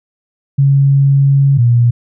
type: tone pair in turn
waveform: sine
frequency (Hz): 138.59 / 119.6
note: C#3 / A#2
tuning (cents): 0 / +45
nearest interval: minor third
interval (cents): 255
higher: first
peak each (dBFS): -6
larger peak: neither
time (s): 0.58-1.58 / 1.58-1.91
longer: first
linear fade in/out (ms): 10
effects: none